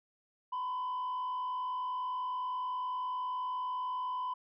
sine tone with frequency modulation, 1006 Hz, B5, 32 cents sharp, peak -31 dBFS, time 0.52-4.34 s, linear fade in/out 10 ms, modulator 49.8 Hz, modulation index 0.44, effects tanh soft clip ceiling -32 dBFS

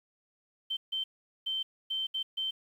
sine tone bursts at uneven times, 3107 Hz, G7, 16 cents flat, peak -30 dBFS, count 6, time 0.7-0.77 / 0.92-1.04 / 1.46-1.63 / 1.9-2.07 / 2.14-2.23 / 2.37-2.51 s, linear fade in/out 10 ms, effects 10-bit

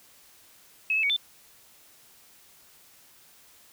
sine tone with pitch steps, 2574 / 2612 / 2246 / 3537 Hz, E7 / E7 / C#7 / A7, -42 / -17 / +22 / +8 cents, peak -22 dBFS, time 0.9-1.164 s, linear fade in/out 2 ms, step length 66 ms, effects white hiss -56 dBFS RMS until 3.72 s

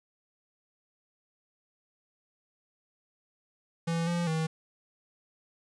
square tone with pitch steps, 166.8 / 172.4 / 159.8 Hz, E3 / F3 / D#3, +21 / -22 / +47 cents, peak -28 dBFS, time 3.87-4.47 s, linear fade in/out 10 ms, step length 200 ms, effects resampled to 22050 Hz + 10-bit

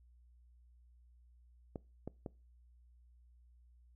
clicks, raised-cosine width 2 ms, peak -28 dBFS, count 3, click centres 1.758 / 2.076 / 2.262 s, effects noise-tail reverb RT60 0.3 s tail -23 dB re dry + added 60 Hz sine -61 dBFS peak until 3.95 s

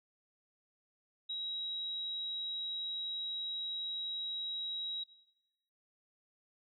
sine tone, 3843 Hz, B7, 48 cents flat, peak -36 dBFS, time 1.29-5.04 s, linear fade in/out 10 ms, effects noise-tail reverb RT60 1.0 s tail -18 dB re dry

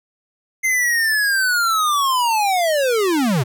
square linear sweep, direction down, 2093 to 112.7 Hz, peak -16 dBFS, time 0.63-3.44 s, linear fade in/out 20 ms, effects none

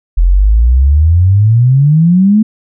sine exponential sweep, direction up, 41.2 to 221.7 Hz, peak -4 dBFS, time 0.17-2.43 s, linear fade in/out 10 ms, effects none

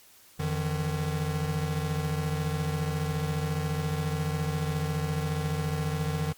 square tone cluster, 86.8 / 151.9 / 166.3 Hz, F2 / D#3 / E3, -10 / -41 / +16 cents, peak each -35 / -30 / -36 dBFS, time 0.39-6.33 s, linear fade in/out 10 ms, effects white hiss -56 dBFS RMS until 6.37 s + Opus 48 kbps

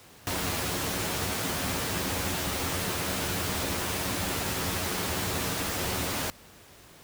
pink noise with comb filter, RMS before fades -30 dBFS, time 0.27-6.3 s, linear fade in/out 0 ms, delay 11 ms, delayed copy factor +0.5, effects pink hiss -52 dBFS RMS until 7.03 s + high-pass 60 Hz 12 dB/octave

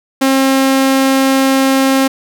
sawtooth tone, 267.9 Hz, C4, 41 cents sharp, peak -5 dBFS, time 0.21-2.08 s, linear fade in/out 10 ms, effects none

